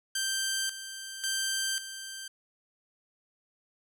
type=tone with tremolo; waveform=10% pulse; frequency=1568 Hz; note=G6; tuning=in tune; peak=-20 dBFS; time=0.15-2.28 s; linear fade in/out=5 ms; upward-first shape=square; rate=0.92 Hz; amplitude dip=70%; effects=none